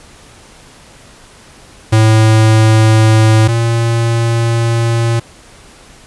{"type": "tone pair in turn", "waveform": "square", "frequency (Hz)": [110, 115.99], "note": ["A2", "A#2"], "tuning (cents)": [0, -8], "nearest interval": "minor second", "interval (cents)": 92, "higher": "second", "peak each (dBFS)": [-6, -11], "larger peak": "first", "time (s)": [[1.92, 3.48], [3.48, 5.2]], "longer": "second", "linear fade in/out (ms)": 10, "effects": ["pink hiss -40 dBFS RMS until 6.06 s", "resampled to 24000 Hz"]}